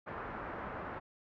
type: low-pass noise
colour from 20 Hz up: white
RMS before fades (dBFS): -42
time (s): 0.06-1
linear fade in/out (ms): 20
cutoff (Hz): 1500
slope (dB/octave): 24
effects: MP3 96 kbps